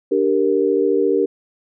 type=chord; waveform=sine; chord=G minor; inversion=second; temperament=equal; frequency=293.7 / 392 / 466.2 Hz; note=D4 / G4 / Bb4; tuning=0 / 0 / 0 cents; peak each=-21 / -17 / -18 dBFS; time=0.11-1.26 s; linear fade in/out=10 ms; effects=none